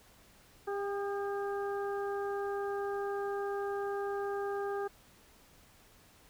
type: harmonic tone with a mistuned harmonic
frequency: 400.5 Hz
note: G4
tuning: 37 cents sharp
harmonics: 1 / 2 / 3 / 4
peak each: -34 / -40 / -44 / -46 dBFS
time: 0.67-4.88 s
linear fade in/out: 10 ms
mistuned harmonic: 3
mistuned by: +29 cents
effects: pink hiss -61 dBFS RMS until 6.29 s